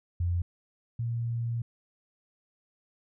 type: tone pair in turn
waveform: sine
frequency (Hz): 87.31 / 117.19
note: F2 / A#2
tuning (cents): 0 / +10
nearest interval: perfect fourth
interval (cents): 510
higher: second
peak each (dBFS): -25 / -28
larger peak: first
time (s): 0.2-0.42 / 0.99-1.62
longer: second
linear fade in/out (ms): 5
effects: none